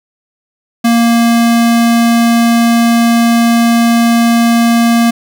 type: tone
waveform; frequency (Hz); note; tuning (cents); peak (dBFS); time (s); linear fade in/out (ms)
square; 233.1; A#3; 0; -7; 0.84-5.11; 10
effects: none